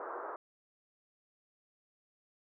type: band-pass noise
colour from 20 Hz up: white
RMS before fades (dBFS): -42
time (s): 0-0.36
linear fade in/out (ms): 2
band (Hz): 350 to 1400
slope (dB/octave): 48
effects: none